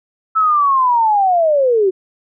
sine linear sweep, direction down, 1318.5 to 362.4 Hz, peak -10 dBFS, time 0.35-1.91 s, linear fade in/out 20 ms, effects none

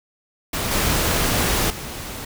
pink noise with level steps, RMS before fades -24 / -20 / -32 dBFS, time 0.53-2.25 s, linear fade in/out 5 ms, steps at 0.71 / 1.7 s, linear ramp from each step 2 ms, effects none

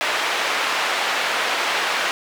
white band-pass noise, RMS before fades -22 dBFS, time 0.01-2.11 s, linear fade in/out 0 ms, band 540 to 2500 Hz, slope 12 dB/octave, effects none

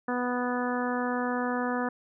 harmonic tone, 246.9 Hz, B3, in tune, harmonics 1 / 2 / 3 / 4 / 5 / 6 / 7, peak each -30 / -33 / -35 / -36 / -37 / -38 / -38 dBFS, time 0.08-1.89 s, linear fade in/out 5 ms, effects none

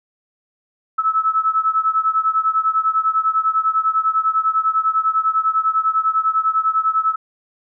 sine beating tone pair, 1300 / 1310 Hz, E6 / E6, -24 / -11 cents, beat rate 10 Hz, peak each -17 / -19 dBFS, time 0.98-7.16 s, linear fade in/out 10 ms, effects none

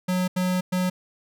square tone bursts at uneven times, 182.8 Hz, F#3, 21 cents flat, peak -22 dBFS, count 3, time 0.08-0.28 / 0.36-0.61 / 0.72-0.9 s, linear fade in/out 10 ms, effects none

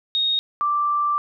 sine tone pair in turn, 3729 / 1174.6 Hz, A#7 / D6, 0 / 0 cents, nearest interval octave + minor sixth, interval 2000 cents, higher first, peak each -18 dBFS, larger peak neither, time 0.15-0.39 / 0.61-1.18 s, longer second, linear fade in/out 0 ms, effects none

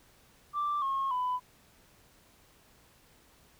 sine tone with pitch steps, 1174.7 / 1083.4 / 999.3 Hz, D6 / C#6 / B5, 0 / -40 / +20 cents, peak -27 dBFS, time 0.53-1.4 s, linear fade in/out 50 ms, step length 290 ms, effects tanh soft clip ceiling -25 dBFS + pink hiss -62 dBFS RMS until 3.59 s

